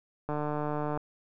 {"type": "click train", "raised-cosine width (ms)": 1, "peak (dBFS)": -19, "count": 103, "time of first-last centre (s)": [0.29, 0.975], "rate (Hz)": 149, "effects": []}